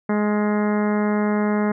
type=harmonic tone with a mistuned harmonic; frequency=209.4 Hz; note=G#3; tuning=15 cents sharp; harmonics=1 / 2 / 3 / 4 / 5 / 6 / 7 / 8 / 9 / 10; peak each=-19 / -25 / -29 / -31 / -33 / -35 / -36 / -37 / -38 / -39 dBFS; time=0.09-1.72 s; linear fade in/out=5 ms; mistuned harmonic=7; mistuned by=-34 cents; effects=none